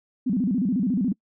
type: tone with vibrato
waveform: sine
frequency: 221 Hz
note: A3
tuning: 8 cents sharp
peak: -20 dBFS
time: 0.26-1.13 s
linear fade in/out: 10 ms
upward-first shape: square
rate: 14 Hz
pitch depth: 250 cents each way
effects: noise-tail reverb RT60 0.1 s tail -26 dB re dry